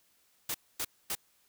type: noise bursts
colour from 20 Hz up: white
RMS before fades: -34 dBFS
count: 3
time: 0.49-1.152 s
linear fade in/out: 5 ms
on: 54 ms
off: 250 ms
effects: white hiss -69 dBFS RMS until 1.48 s